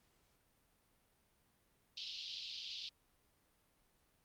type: band-pass noise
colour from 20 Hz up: white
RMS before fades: -45 dBFS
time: 1.97-2.89 s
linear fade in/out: 2 ms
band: 2900 to 4900 Hz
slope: 48 dB/octave
effects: pink hiss -75 dBFS RMS until 4.24 s + Opus 48 kbps